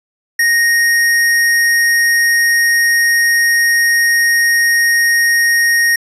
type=tone; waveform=square; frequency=1864.7 Hz; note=A#6; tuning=in tune; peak=-10 dBFS; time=0.39-5.96 s; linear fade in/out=5 ms; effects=resampled to 32000 Hz